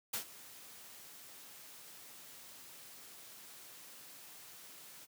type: noise with ADSR envelope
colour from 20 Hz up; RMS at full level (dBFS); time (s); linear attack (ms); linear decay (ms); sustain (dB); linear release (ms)
white; -36; 0.13-5.07; 9; 99; -18; 36
effects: high-pass 100 Hz 12 dB/octave